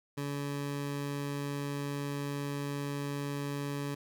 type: tone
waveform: 20% pulse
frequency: 142.4 Hz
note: C#3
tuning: 47 cents sharp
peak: -29 dBFS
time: 0.17-3.95 s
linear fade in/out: 10 ms
effects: none